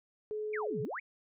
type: tone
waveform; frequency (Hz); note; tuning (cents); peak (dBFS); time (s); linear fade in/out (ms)
sine; 426.5; G#4; +46; -34; 0.31-0.85; 0
type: exponential two-way sweep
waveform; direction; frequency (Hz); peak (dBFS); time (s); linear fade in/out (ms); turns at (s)
sine; down then up; 2489 to 116.2 to 2489; -36; 0.53-1; 10; 0.81
effects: none